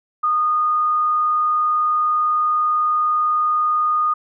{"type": "tone", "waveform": "sine", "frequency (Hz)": 1229, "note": "D#6", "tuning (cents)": -22, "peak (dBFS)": -15, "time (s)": [0.23, 4.14], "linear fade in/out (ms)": 10, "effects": []}